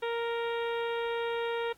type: harmonic tone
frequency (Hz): 466.2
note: A#4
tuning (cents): 0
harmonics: 1 / 2 / 3 / 4 / 5 / 6 / 7 / 8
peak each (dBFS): -31 / -37 / -41 / -43 / -45 / -47 / -48 / -49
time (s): 0.02-1.73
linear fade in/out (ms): 10
effects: pink hiss -64 dBFS RMS until 1.77 s + AAC 64 kbps